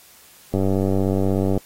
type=click train; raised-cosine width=2 ms; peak=-8 dBFS; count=101; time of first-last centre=0.54-1.576 s; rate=96.5 Hz; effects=white hiss -49 dBFS RMS until 1.65 s + AAC 48 kbps